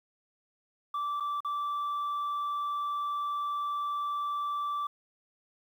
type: tone with dropouts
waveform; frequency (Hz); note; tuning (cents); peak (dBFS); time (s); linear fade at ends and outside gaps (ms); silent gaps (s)
sine; 1165; D6; -14; -27; 0.94-4.87; 5; 1.2-1.205 / 1.405-1.447
effects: tanh soft clip ceiling -29 dBFS + 10-bit